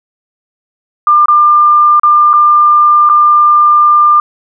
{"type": "tone with dropouts", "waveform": "sine", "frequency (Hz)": 1197, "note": "D6", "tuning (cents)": 33, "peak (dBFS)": -3, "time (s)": [1.07, 4.2], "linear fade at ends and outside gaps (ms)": 2, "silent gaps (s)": [[1.258, 1.283], [1.997, 2.033], [2.332, 2.337], [3.091, 3.097]], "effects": []}